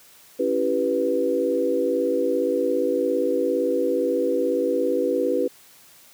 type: chord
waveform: sine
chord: C# half-diminished seventh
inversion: none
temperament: equal with one note detuned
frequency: 277.2 / 334.4 / 392 / 493.9 Hz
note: C#4 / E4 / G4 / B4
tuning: 0 / +25 / 0 / 0 cents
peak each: -27 / -27 / -26 / -22 dBFS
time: 0.39-5.48 s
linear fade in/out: 10 ms
effects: white hiss -51 dBFS RMS until 6.13 s + high-pass 80 Hz 12 dB/octave